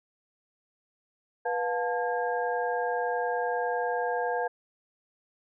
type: tone cluster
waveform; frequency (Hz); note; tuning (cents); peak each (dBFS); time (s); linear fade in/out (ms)
sine; 488.4 / 710 / 880 / 1621; B4 / F5 / A5 / G#6; -19 / +28 / 0 / -42; -30 / -31 / -33 / -35; 1.45-4.48; 10
effects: none